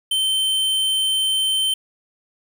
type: tone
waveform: square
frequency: 3098 Hz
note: G7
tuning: 21 cents flat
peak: -18 dBFS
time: 0.11-1.74 s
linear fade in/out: 5 ms
effects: 8-bit